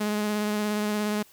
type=tone with vibrato; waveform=sawtooth; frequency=210 Hz; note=G#3; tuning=19 cents sharp; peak=-21 dBFS; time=0-1.23 s; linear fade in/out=10 ms; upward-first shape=triangle; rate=17 Hz; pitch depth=20 cents each way; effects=white hiss -56 dBFS RMS until 1.32 s